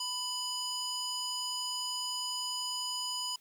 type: tone with band-pass filter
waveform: square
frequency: 993 Hz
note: B5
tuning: 9 cents sharp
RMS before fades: -36 dBFS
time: 0-3.36 s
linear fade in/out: 5 ms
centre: 5400 Hz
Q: 1.6
effects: white hiss -65 dBFS RMS until 3.4 s